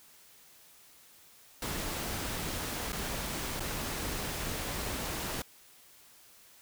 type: noise with dropouts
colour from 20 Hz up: pink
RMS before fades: -36 dBFS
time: 1.62-5.42 s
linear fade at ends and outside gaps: 2 ms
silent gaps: 2.921-2.929 / 3.597-3.604 s
effects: white hiss -58 dBFS RMS until 6.61 s